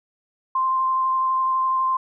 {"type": "tone with vibrato", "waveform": "sine", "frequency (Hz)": 1046.5, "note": "C6", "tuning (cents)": 0, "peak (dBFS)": -18, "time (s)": [0.55, 1.97], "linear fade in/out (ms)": 5, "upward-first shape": "sine", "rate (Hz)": 12, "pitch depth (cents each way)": 9, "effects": []}